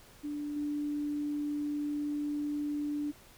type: tone with level steps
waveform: sine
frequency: 293.7 Hz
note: D4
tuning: in tune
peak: -34 / -31 dBFS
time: 0.23-3.12 s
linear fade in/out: 20 ms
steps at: 0.56 s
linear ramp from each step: 5 ms
effects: pink hiss -57 dBFS RMS until 3.37 s